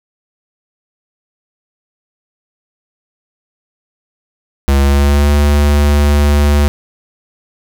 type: tone with pitch glide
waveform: square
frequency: 69.3 to 72.75 Hz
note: C#2 to D2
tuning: 0 to -16 cents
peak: -8 dBFS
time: 4.68-6.68 s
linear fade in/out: 0 ms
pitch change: +84 cents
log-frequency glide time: 4.8-5.31 s
effects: none